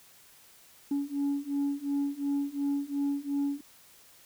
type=beating tone pair; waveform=sine; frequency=281.1 / 283.9 Hz; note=C#4 / C#4; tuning=+24 / +41 cents; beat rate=2.8 Hz; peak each=-30 / -29 dBFS; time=0.91-3.61 s; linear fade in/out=5 ms; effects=tanh soft clip ceiling -24 dBFS + white hiss -57 dBFS RMS until 4.25 s